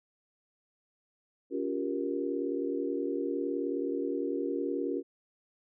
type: chord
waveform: sine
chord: G half-diminished seventh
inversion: second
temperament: just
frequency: 282.2 / 352.8 / 392 / 470.4 Hz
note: Db4 / F4 / G4 / Bb4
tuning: +31 / +18 / 0 / +16 cents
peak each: -34 / -35 / -36 / -36 dBFS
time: 1.5-5.03 s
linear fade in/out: 50 ms
effects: none